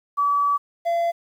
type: tone pair in turn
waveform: sine / triangle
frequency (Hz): 1146 / 681.4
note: D6 / F5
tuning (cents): -43 / -43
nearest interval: major sixth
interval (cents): 900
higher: first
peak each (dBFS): -17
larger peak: neither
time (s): 0.17-0.58 / 0.85-1.12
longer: first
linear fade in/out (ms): 20
effects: 9-bit